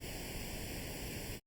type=noise with comb filter; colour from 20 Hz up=pink; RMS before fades=-43 dBFS; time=0-1.4 s; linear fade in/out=50 ms; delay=0.39 ms; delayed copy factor=+0.9; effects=Opus 48 kbps